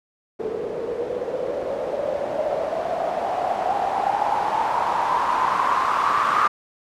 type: noise with low-pass filter sweep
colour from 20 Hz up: blue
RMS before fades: -23 dBFS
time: 0.39-6.48 s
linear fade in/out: 10 ms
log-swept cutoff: 430 to 1200 Hz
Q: 7.2
effects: none